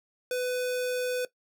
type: tone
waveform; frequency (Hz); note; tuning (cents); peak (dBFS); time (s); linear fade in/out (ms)
square; 499.6; B4; +20; -28; 0.31-1.25; 2
effects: noise-tail reverb RT60 0.1 s tail -17 dB re dry